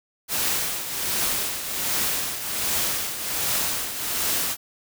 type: noise with tremolo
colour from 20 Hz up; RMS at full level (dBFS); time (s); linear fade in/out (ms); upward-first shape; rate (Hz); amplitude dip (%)
white; -23; 0.28-4.57; 50; triangle; 1.3; 65
effects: none